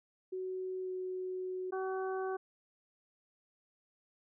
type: tone with pitch glide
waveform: sine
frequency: 372.7 to 370.1 Hz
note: F#4 to F#4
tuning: +13 to 0 cents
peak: -36 dBFS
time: 0.32-1.71 s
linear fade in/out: 10 ms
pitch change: -13 cents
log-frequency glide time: 0.82-0.9 s
type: harmonic tone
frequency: 378.8 Hz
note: F#4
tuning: 41 cents sharp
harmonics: 1 / 2 / 3 / 4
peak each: -35 / -41 / -45 / -47 dBFS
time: 1.72-2.37 s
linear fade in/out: 10 ms
effects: none